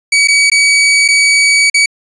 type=tone with dropouts; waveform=sawtooth; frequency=2272 Hz; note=C#7; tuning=42 cents sharp; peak=-3 dBFS; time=0.12-1.86 s; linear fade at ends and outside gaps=5 ms; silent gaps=0.275-0.283 / 0.5-0.516 / 1.08-1.085 / 1.7-1.742 s; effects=resampled to 22050 Hz